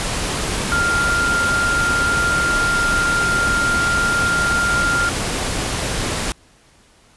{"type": "tone in noise", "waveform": "sine", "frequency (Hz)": 1396.9, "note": "F6", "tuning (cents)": 0, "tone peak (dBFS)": -16, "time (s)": [0.72, 5.09], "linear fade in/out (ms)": 0, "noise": "pink", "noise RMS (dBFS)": -22, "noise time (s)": [0, 6.32], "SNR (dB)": 3, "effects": ["pink hiss -52 dBFS RMS until 7.16 s", "resampled to 24000 Hz"]}